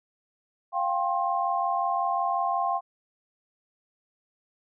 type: chord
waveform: sine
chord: F suspended second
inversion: none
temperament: equal with one note detuned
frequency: 698.5 / 784 / 1063 Hz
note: F5 / G5 / C6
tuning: 0 / 0 / +27 cents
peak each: -28 dBFS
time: 0.72-2.81 s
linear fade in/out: 50 ms
effects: none